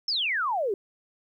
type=exponential sweep; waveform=sine; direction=down; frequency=5450 to 371.9 Hz; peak=-24 dBFS; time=0.08-0.74 s; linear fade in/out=2 ms; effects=11-bit